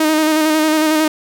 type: tone with vibrato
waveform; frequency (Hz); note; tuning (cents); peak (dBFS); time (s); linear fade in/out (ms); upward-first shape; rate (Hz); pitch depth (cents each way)
sawtooth; 311.1; D#4; 0; -8; 0-1.08; 5; square; 11; 24
effects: none